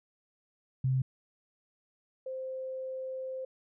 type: tone pair in turn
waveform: sine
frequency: 130.81 / 521.9 Hz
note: C3 / C5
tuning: 0 / -4 cents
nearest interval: 2 octaves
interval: 2396 cents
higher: second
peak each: -25 / -35 dBFS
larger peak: first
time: 0.84-1.02 / 2.26-3.45 s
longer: second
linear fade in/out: 5 ms
effects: none